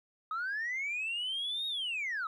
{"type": "linear two-way sweep", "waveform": "sine", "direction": "up then down", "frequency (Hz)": [1244.5, 3774, 1244.5], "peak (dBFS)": -31, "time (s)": [0.31, 2.27], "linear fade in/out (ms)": 2, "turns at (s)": 1.67, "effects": ["tanh soft clip ceiling -30 dBFS", "12-bit"]}